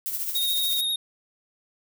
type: noise with tremolo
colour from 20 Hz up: violet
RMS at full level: -27 dBFS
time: 0.06-0.81 s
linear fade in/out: 0 ms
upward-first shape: triangle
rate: 14 Hz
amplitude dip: 60%
type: tone with vibrato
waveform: square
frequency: 3729 Hz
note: A#7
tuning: in tune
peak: -24 dBFS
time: 0.35-0.96 s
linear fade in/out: 5 ms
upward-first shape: triangle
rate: 13 Hz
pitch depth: 31 cents each way
effects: none